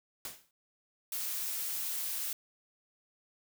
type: noise with exponential decay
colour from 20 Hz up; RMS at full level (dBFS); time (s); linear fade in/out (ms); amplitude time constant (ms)
white; -38; 0.25-0.51; 1; 55
type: noise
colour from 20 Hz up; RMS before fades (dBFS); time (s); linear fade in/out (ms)
blue; -36; 1.12-2.33; 2
effects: none